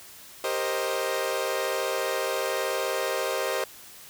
sawtooth chord, C minor seventh, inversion second, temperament equal with one note detuned, 392 / 466.2 / 527.2 / 622.3 Hz, G4 / Bb4 / C5 / Eb5, 0 / 0 / +13 / 0 cents, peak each -29 / -29 / -26 / -28 dBFS, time 0.44-3.64 s, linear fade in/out 2 ms, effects white hiss -47 dBFS RMS until 4.09 s

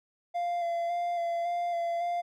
triangle tone with vibrato, 690 Hz, F5, 21 cents flat, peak -26 dBFS, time 0.34-2.22 s, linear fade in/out 20 ms, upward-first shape square, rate 1.8 Hz, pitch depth 18 cents each way, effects none

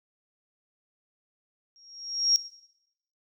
sine tone with exponential growth, 5588 Hz, F8, in tune, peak -16 dBFS, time 1.76-2.36 s, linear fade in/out 0 ms, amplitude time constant 130 ms, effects noise-tail reverb RT60 0.8 s tail -17 dB re dry

